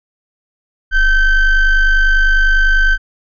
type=ring-modulated tone; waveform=triangle; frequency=784 Hz; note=G5; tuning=in tune; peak=-3 dBFS; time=0.91-2.98 s; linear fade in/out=50 ms; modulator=759 Hz; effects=resampled to 16000 Hz